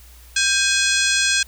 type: harmonic tone with a mistuned harmonic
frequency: 839 Hz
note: G#5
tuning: 17 cents sharp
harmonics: 2 / 3 / 4 / 5 / 6 / 7 / 8 / 9 / 10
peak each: -21 / -23 / -24 / -25 / -26 / -26 / -27 / -28 / -28 dBFS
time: 0.36-1.43 s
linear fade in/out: 5 ms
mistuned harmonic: 2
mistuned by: -100 cents
effects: added 60 Hz sine -43 dBFS peak until 1.47 s + white hiss -49 dBFS RMS until 1.47 s